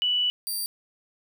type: tone pair in turn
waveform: sine / 10% pulse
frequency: 2960 / 4699 Hz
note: F#7 / D8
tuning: 0 / 0 cents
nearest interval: minor sixth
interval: 800 cents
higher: second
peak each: -21 dBFS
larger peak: neither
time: 0.02-0.3 / 0.47-0.66 s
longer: first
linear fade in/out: 0 ms
effects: 10-bit